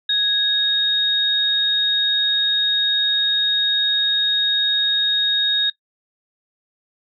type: tone pair together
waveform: sine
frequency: 1661.2 / 3740 Hz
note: G#6 / A#7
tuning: 0 / +5 cents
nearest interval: octave + major second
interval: 1405 cents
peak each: -25 / -16 dBFS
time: 0.09-5.7 s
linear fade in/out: 5 ms
effects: noise-tail reverb RT60 0.1 s tail -20 dB re dry